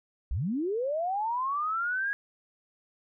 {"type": "linear sweep", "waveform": "sine", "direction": "up", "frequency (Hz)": [46.25, 1663], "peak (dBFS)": -27, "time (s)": [0.31, 2.13], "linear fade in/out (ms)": 0, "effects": []}